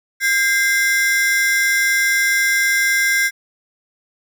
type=ring-modulated tone; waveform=45% pulse; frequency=1841 Hz; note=A#6; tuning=22 cents flat; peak=-11 dBFS; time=0.2-3.31 s; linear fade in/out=50 ms; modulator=238 Hz; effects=none